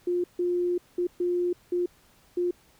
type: tone bursts at uneven times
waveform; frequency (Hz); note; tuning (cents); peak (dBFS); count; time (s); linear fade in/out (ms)
sine; 353.7; F4; +22; -23; 6; 0.07-0.24 / 0.39-0.78 / 0.98-1.07 / 1.2-1.53 / 1.72-1.86 / 2.37-2.51; 5
effects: pink hiss -60 dBFS RMS until 2.79 s